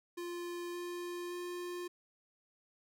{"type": "tone with pitch steps", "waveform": "square", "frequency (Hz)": [348.7, 351.1, 353.6], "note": ["F4", "F4", "F4"], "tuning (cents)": [-3, 9, 22], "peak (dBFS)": -40, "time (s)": [0.17, 1.88], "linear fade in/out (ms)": 10, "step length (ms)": 570, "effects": []}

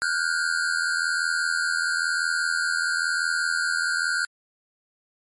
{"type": "tone cluster", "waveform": "square", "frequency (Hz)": [1417, 1498, 1583], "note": ["F6", "F#6", "G6"], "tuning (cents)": [25, 21, 17], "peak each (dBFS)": [-27, -27, -29], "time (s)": [0.02, 4.25], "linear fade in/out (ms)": 0, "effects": ["MP3 48 kbps"]}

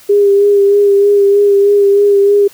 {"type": "tone with vibrato", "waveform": "sine", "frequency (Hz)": 403.3, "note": "G4", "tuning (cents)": 49, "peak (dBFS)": -5, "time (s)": [0.09, 2.48], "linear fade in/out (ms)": 10, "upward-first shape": "sine", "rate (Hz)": 3.2, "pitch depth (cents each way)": 24, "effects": ["white hiss -41 dBFS RMS until 2.53 s"]}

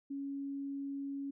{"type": "tone", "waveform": "sine", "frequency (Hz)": 277.9, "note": "C#4", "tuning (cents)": 4, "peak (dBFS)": -37, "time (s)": [0.1, 1.31], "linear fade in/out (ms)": 10, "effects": []}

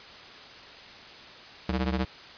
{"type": "ring-modulated tone", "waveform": "sawtooth", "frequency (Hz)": 130, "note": "C3", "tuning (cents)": -11, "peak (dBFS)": -19, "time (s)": [1.69, 2.05], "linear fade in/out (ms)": 2, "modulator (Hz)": 57.3, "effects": ["white hiss -46 dBFS RMS until 2.37 s", "resampled to 11025 Hz"]}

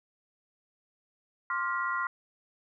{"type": "tone cluster", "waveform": "sine", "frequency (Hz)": [1053, 1169, 1402, 1933], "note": ["C6", "D6", "F6", "B6"], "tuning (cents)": [11, -8, 6, -38], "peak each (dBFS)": [-32, -38, -32, -37], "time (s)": [1.5, 2.07], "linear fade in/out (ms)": 2, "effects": []}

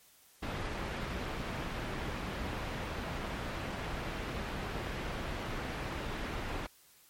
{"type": "low-pass noise", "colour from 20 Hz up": "pink", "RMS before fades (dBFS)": -38, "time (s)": [0.42, 6.67], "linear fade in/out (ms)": 10, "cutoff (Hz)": 2800, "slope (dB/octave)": 12, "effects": ["white hiss -62 dBFS RMS until 7.09 s", "MP3 64 kbps"]}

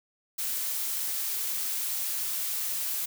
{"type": "noise", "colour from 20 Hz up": "blue", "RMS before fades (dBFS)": -31, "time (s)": [0.38, 3.06], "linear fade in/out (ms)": 10, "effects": []}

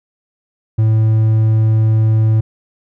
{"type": "tone", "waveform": "triangle", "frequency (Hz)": 110, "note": "A2", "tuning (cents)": 0, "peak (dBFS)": -7, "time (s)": [0.78, 2.41], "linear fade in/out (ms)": 10, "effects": []}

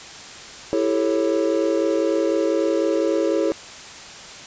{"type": "chord", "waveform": "triangle", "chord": "A dominant seventh", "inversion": "second", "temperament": "just", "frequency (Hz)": [330, 396, 440, 550], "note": ["E4", "G4", "A4", "C#5"], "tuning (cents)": [2, 18, 0, -14], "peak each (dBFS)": [-20, -23, -22, -21], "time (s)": [0.73, 3.52], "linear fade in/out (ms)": 0, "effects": ["white hiss -38 dBFS RMS until 4.46 s", "resampled to 16000 Hz"]}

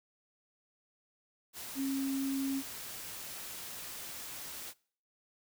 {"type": "tone in noise", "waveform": "sine", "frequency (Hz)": 271.2, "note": "C#4", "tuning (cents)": -38, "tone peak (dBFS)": -31, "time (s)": [1.75, 2.63], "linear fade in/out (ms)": 50, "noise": "white", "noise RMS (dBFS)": -44, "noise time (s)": [1.53, 4.74], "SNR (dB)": 10, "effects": ["noise-tail reverb RT60 0.5 s tail -23 dB re dry"]}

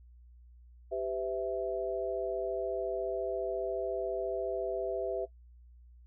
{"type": "chord", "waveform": "sine", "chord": "E minor", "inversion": "first", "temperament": "equal with one note detuned", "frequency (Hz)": [392, 506.3, 659.3], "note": ["G4", "B4", "E5"], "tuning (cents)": [0, 43, 0], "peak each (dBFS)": [-36, -37, -34], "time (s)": [0.91, 5.26], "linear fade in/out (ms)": 20, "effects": ["noise-tail reverb RT60 0.1 s tail -19 dB re dry", "added 60 Hz sine -53 dBFS peak until 6.06 s"]}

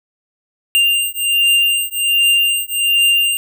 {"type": "beating tone pair", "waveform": "square", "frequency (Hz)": [2792, 2793.3], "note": ["F7", "F7"], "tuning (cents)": [-1, 0], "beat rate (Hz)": 1.3, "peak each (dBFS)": [-16, -16], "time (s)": [0.75, 3.37], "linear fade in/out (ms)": 0, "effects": []}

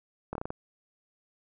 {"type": "slowing click train", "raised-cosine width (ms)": 1, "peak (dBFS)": -20, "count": 6, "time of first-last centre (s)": [0.33, 0.505], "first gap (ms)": 23, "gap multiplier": 1.21, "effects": []}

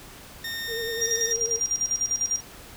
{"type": "tone", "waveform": "20% pulse", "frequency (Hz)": 1833, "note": "A#6", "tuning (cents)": -30, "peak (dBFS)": -25, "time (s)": [0.44, 1.33], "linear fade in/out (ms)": 5}
{"type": "tone with vibrato", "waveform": "sine", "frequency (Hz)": 458.3, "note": "A#4", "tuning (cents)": -29, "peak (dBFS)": -30, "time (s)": [0.67, 1.61], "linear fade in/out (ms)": 50, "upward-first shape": "sine", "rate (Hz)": 10, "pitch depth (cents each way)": 47}
{"type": "tone with tremolo", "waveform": "sine", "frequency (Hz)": 5700, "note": "F8", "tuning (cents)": 34, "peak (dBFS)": -21, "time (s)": [1.01, 2.41], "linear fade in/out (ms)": 10, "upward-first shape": "square", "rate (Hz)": 10, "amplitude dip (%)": 75}
{"effects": ["pink hiss -45 dBFS RMS until 2.76 s"]}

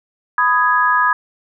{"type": "chord", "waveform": "sine", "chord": "G# minor", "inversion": "first", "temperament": "just", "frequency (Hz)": [996.7, 1245.9, 1661.2], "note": ["B5", "D#6", "G#6"], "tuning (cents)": [16, 2, 0], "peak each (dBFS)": -16, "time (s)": [0.38, 1.13], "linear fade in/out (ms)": 2, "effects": []}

